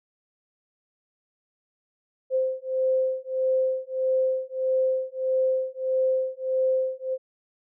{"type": "beating tone pair", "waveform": "sine", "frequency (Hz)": [520, 521.6], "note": ["C5", "C5"], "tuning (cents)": [-11, -5], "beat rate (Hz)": 1.6, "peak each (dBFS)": -25, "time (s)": [2.3, 7.18], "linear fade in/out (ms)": 50, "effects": []}